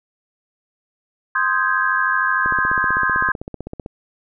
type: chord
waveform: sine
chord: Ab major seventh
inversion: first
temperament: equal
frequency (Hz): 1046.5 / 1244.5 / 1568 / 1661.2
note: C6 / Eb6 / G6 / Ab6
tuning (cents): 0 / 0 / 0 / 0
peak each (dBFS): -21 / -24 / -20 / -21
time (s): 1.35-3.32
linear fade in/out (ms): 5
type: click train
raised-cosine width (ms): 2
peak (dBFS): -16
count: 23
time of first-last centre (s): 2.46-3.861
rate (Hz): 15.7
effects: none